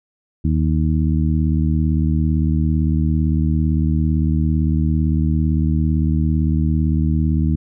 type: harmonic tone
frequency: 77.78 Hz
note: D#2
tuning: in tune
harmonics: 1 / 2 / 3 / 4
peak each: -17 / -19 / -22 / -26 dBFS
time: 0.44-7.56 s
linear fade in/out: 10 ms
effects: none